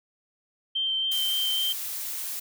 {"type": "tone with vibrato", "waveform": "sine", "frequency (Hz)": 3132, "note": "G7", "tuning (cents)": -2, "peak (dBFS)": -24, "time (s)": [0.75, 1.73], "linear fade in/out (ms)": 10, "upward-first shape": "sine", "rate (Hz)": 3.6, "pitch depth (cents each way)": 11}
{"type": "noise", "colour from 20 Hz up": "blue", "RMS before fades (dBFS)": -33, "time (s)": [1.11, 2.4], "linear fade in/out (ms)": 10}
{"effects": []}